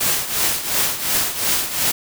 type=noise with tremolo; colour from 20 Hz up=white; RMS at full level=-17 dBFS; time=0-1.92 s; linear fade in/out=10 ms; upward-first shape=triangle; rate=2.8 Hz; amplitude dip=75%; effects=none